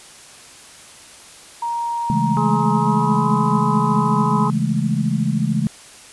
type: tone with pitch glide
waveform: sine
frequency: 938 to 999.5 Hz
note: A#5 to B5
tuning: +11 to +20 cents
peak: -20 dBFS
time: 1.62-4.48 s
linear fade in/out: 5 ms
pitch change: +109 cents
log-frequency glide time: 2.75-3.28 s
type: chord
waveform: sine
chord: A major seventh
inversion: first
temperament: just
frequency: 137.5 / 165 / 206.2 / 220 Hz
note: C#3 / E3 / G#3 / A3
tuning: -14 / +2 / -12 / 0 cents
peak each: -22 dBFS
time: 2.1-5.67 s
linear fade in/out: 0 ms
type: harmonic tone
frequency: 211 Hz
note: G#3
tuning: 28 cents sharp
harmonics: 1 / 2 / 4 / 5 / 6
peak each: -27 / -27 / -27 / -27 / -27 dBFS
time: 2.37-4.5 s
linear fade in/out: 0 ms
effects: white hiss -42 dBFS RMS until 6.12 s + resampled to 24000 Hz